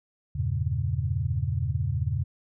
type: chord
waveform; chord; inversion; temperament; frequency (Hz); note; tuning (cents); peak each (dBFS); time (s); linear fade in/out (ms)
sine; E diminished seventh; none; equal; 82.41 / 98 / 116.54 / 138.59; E2 / G2 / Bb2 / Db3; 0 / 0 / 0 / 0; -30; 0.35-2.24; 10
effects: none